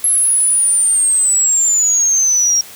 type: exponential sweep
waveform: sine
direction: down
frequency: 11175 to 5600 Hz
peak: -10 dBFS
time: 0.04-2.61 s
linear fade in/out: 2 ms
effects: white hiss -36 dBFS RMS until 2.75 s